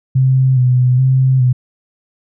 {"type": "tone with vibrato", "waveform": "sine", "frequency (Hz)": 128.5, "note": "C3", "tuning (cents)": -31, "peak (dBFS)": -8, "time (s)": [0.15, 1.53], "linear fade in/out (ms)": 10, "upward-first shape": "square", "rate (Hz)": 1.2, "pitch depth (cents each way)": 36, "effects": []}